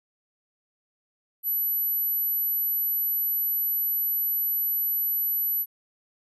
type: tone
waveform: sine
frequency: 11840 Hz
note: F#9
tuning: in tune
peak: -23 dBFS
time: 1.43-5.66 s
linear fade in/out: 50 ms
effects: none